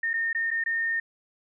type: tone with dropouts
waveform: sine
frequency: 1828 Hz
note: A#6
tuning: 34 cents flat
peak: -24 dBFS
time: 0.03-1 s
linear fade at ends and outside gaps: 5 ms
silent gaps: 0.133-0.138 / 0.33-0.348 / 0.506-0.512 / 0.639-0.66 s
effects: none